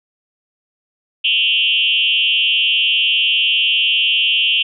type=tone with frequency modulation; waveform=sine; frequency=2960 Hz; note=F#7; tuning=in tune; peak=-12 dBFS; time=1.24-4.63 s; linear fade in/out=10 ms; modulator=225 Hz; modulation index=1.4; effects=none